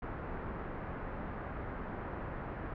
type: low-pass noise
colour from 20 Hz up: pink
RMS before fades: -41 dBFS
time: 0.02-2.74 s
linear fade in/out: 5 ms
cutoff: 1700 Hz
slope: 24 dB/octave
effects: none